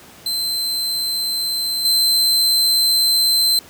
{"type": "tone with level steps", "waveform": "40% pulse", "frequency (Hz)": 4092, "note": "C8", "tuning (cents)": -39, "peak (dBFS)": [-18, -12], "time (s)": [0.26, 3.59], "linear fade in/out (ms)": 2, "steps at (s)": 1.85, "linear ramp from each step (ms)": 2, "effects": ["pink hiss -43 dBFS RMS until 3.69 s", "high-pass 100 Hz 12 dB/octave"]}